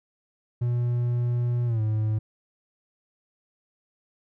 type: tone with pitch glide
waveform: triangle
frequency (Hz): 120.9 to 108.33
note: B2 to A2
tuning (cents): -36 to -26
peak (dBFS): -20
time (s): 0.61-2.19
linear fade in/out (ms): 10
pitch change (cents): -190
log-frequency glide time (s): 1.66-1.81
effects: none